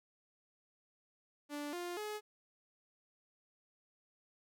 sawtooth tone with pitch steps, 292.1 / 351.4 / 422.7 Hz, D4 / F4 / G#4, -9 / +11 / +31 cents, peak -36 dBFS, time 1.49-2.21 s, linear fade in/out 50 ms, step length 240 ms, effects none

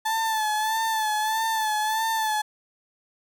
35% pulse tone with vibrato, 874 Hz, A5, 12 cents flat, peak -21 dBFS, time 0.05-2.42 s, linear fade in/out 10 ms, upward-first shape sine, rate 1.6 Hz, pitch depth 46 cents each way, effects none

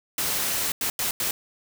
white noise bursts at uneven times, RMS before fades -26 dBFS, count 4, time 0.18-0.72 / 0.81-0.9 / 0.99-1.11 / 1.2-1.31 s, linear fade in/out 2 ms, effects none

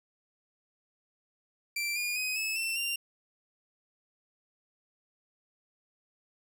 sawtooth tone with pitch steps, 2349 / 2429 / 2512 / 2597 / 2686 / 2777 Hz, D7 / D#7 / D#7 / E7 / E7 / F7, 0 / -42 / +16 / -26 / +32 / -10 cents, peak -27 dBFS, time 1.76-2.96 s, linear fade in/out 5 ms, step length 200 ms, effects none

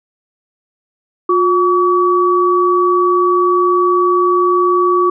sine tone pair together, 357.9 / 1139 Hz, F4 / C#6, +42 / +47 cents, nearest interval octave + minor sixth, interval 2005 cents, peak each -12 dBFS, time 1.29-5.1 s, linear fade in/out 5 ms, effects none

